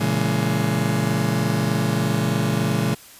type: chord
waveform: 35% pulse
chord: A# half-diminished seventh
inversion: none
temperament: just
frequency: 116.54 / 139.85 / 167.82 / 209.8 Hz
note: A#2 / C#3 / E3 / G#3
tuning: 0 / +16 / +31 / +18 cents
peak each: -23 dBFS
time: 0-2.95 s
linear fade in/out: 10 ms
effects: white hiss -45 dBFS RMS until 3.19 s + resampled to 32000 Hz